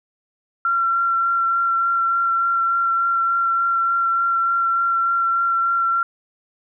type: tone with vibrato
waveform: sine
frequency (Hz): 1365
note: F6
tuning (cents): -40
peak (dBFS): -16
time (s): 0.65-6.03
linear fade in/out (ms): 2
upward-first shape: sine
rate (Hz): 3.4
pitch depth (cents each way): 12
effects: none